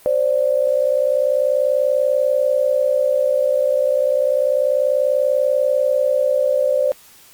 sine tone pair together, 523.3 / 583.6 Hz, C5 / D5, 0 / -11 cents, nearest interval major second, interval 189 cents, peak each -17 dBFS, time 0.06-6.92 s, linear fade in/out 0 ms, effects white hiss -47 dBFS RMS until 7.33 s + Opus 32 kbps

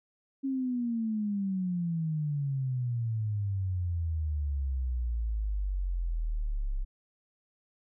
sine exponential sweep, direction down, 273.9 to 32.7 Hz, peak -28 dBFS, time 0.43-6.85 s, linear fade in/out 20 ms, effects none

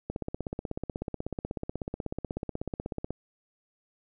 click train, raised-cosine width 2 ms, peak -19 dBFS, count 50, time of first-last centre 0.1-3.106 s, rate 16.3 Hz, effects none

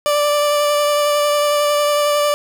30% pulse tone with vibrato, 587 Hz, D5, 1 cent flat, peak -11 dBFS, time 0.06-2.34 s, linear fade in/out 0 ms, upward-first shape sine, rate 11 Hz, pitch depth 12 cents each way, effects none

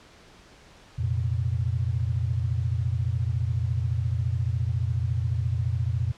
sine chord, F suspended fourth, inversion none, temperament equal, 87.31 / 116.54 / 130.81 Hz, F2 / Bb2 / C3, 0 / 0 / 0 cents, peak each -27 / -26 / -32 dBFS, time 0.98-6.12 s, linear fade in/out 10 ms, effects pink hiss -52 dBFS RMS until 6.17 s + low-pass 6000 Hz 12 dB/octave

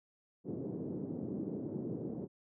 white band-pass noise, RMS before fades -40 dBFS, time 0.44-2.28 s, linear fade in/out 50 ms, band 130 to 370 Hz, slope 24 dB/octave, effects none

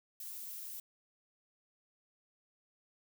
violet noise, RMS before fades -45 dBFS, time 0.2-0.8 s, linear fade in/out 2 ms, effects none

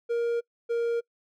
triangle tone pair in turn, 469.7 / 467.9 Hz, A#4 / A#4, +13 / +6 cents, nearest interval unison, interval 7 cents, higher first, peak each -22 dBFS, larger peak neither, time 0.09-0.41 / 0.69-1.01 s, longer neither, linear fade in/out 20 ms, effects noise-tail reverb RT60 0.1 s tail -25 dB re dry

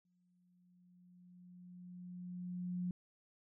sine tone with exponential growth, 179.1 Hz, F3, 44 cents sharp, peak -35 dBFS, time 0.05-2.91 s, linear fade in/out 2 ms, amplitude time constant 620 ms, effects none

